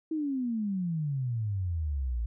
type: exponential sweep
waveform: sine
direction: down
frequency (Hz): 324.4 to 55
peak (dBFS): -28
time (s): 0.11-2.26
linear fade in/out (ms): 5
effects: none